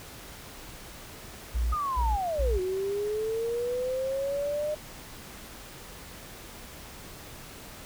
sine tone bursts, 58.27 Hz, A#1, in tune, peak -24 dBFS, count 3, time 1.54-2.59 s, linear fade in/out 20 ms, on 210 ms, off 210 ms
sine linear two-way sweep, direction down then up, 1255 to 364.7 to 609 Hz, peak -27 dBFS, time 1.72-4.75 s, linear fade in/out 10 ms, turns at 2.6 s
effects pink hiss -45 dBFS RMS until 7.85 s

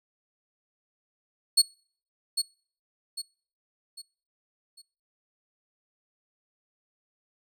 30% pulse tone with echo, 4360 Hz, C#8, 29 cents flat, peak -13 dBFS, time 1.57-1.62 s, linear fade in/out 10 ms, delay 800 ms, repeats 4, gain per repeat -8 dB, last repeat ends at 4.82 s, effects noise-tail reverb RT60 0.5 s tail -26 dB re dry

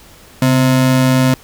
square ring-modulated tone, 195.4 Hz, G3, 5 cents flat, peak -7 dBFS, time 0.42-1.34 s, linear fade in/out 0 ms, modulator 61.6 Hz, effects pink hiss -42 dBFS RMS until 1.43 s

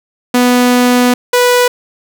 sawtooth tone pair in turn, 246.9 / 491.7 Hz, B3 / B4, 0 / -8 cents, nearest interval octave, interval 1192 cents, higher second, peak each -3 dBFS, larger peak neither, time 0.34-1.14 / 1.33-1.68 s, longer first, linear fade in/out 5 ms, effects none

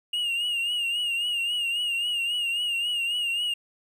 triangle tone with vibrato, 2836 Hz, F7, 26 cents sharp, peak -23 dBFS, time 0.13-3.54 s, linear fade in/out 5 ms, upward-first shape triangle, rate 3.7 Hz, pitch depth 72 cents each way, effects 10-bit

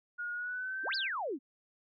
sine tone with pitch glide, 1437 to 1567.1 Hz, F6 to G6, +49 to -1 cents, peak -35 dBFS, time 0.18-1.09 s, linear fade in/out 20 ms, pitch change +150 cents, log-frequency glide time 0.33-0.86 s
sine exponential two-way sweep, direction up then down, 238.3 to 5200 to 238.3 Hz, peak -33 dBFS, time 0.83-1.39 s, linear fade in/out 50 ms, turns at 0.95 s
effects none

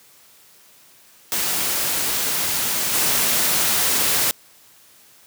white noise with level steps, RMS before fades -22 / -19 dBFS, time 1.32-4.31 s, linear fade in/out 0 ms, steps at 2.93 s, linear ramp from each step 20 ms, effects white hiss -51 dBFS RMS until 5.26 s + high-pass 80 Hz 12 dB/octave

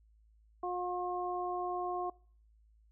harmonic tone, 358.3 Hz, F4, 44 cents sharp, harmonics 1 / 2 / 3, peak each -38 / -37 / -40 dBFS, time 0.63-2.1 s, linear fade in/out 5 ms, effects noise-tail reverb RT60 0.5 s tail -25 dB re dry + added 54 Hz sine -62 dBFS peak until 2.91 s

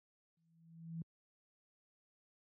sine tone with exponential growth, 164.81 Hz, E3, in tune, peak -38 dBFS, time 0.37-1.02 s, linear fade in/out 2 ms, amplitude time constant 140 ms, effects high-pass 80 Hz 12 dB/octave

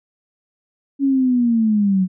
sine linear sweep, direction down, 280 to 181.6 Hz, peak -13 dBFS, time 0.99-2.08 s, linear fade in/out 50 ms, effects none

